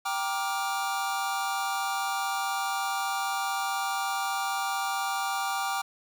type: chord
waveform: square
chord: G minor seventh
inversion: none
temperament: just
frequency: 784 / 940.8 / 1176 / 1411.2 Hz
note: G5 / Bb5 / D6 / F6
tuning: 0 / +16 / +2 / +18 cents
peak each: -32 / -37 / -34 / -36 dBFS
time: 0.05-5.82 s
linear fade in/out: 10 ms
effects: 9-bit